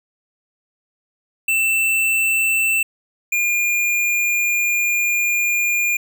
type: tone pair in turn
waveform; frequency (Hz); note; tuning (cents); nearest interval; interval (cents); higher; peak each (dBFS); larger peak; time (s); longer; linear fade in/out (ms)
square; 2669 / 2415; E7 / D7; +21 / +48; major second; 173; first; -16 / -17; first; 1.48-2.83 / 3.32-5.97; second; 5
effects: none